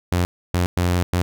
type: tone bursts at uneven times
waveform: sawtooth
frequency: 88.7 Hz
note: F2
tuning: 27 cents sharp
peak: -13 dBFS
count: 4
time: 0.12-0.25 / 0.54-0.66 / 0.77-1.03 / 1.13-1.22 s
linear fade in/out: 0 ms
effects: none